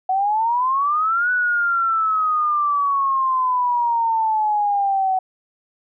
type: exponential two-way sweep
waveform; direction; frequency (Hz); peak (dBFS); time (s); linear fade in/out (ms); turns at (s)
sine; up then down; 742 to 1489 to 748; -16; 0.09-5.19; 5; 1.31
effects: none